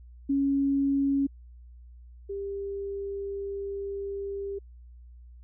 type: tone pair in turn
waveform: sine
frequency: 277 / 397.2 Hz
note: C#4 / G4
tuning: -1 / +23 cents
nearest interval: tritone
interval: 624 cents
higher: second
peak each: -22 / -31 dBFS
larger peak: first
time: 0.29-1.27 / 2.29-4.59 s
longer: second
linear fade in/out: 10 ms
effects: added 60 Hz sine -46 dBFS peak until 5.43 s